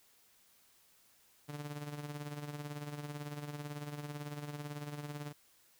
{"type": "tone with tremolo", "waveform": "sawtooth", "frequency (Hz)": 146.83, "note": "D3", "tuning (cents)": 0, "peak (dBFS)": -35, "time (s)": [1.48, 5.33], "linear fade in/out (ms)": 20, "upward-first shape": "sine", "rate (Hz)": 18, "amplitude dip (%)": 60, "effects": ["white hiss -67 dBFS RMS until 5.79 s"]}